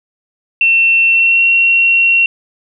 sine tone with pitch glide, 2700 to 2733 Hz, E7 to F7, +41 to -38 cents, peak -7 dBFS, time 0.61-2.26 s, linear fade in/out 2 ms, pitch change +21 cents, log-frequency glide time 1.09-1.43 s, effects none

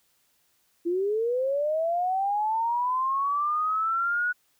sine linear sweep, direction up, 333.4 to 1473 Hz, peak -23 dBFS, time 0.85-4.33 s, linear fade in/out 20 ms, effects white hiss -68 dBFS RMS until 4.59 s

